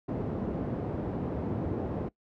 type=band-pass noise; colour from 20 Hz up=pink; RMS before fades=-33 dBFS; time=0.08-2.09 s; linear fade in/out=10 ms; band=100 to 490 Hz; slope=12 dB/octave; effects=noise-tail reverb RT60 0.1 s tail -20 dB re dry